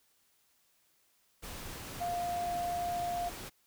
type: tone in noise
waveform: sine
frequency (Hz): 701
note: F5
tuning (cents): +6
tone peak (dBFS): -32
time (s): 2-3.3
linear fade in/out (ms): 20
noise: pink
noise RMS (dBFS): -44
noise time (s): 1.42-3.5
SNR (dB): +9
effects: white hiss -71 dBFS RMS until 3.66 s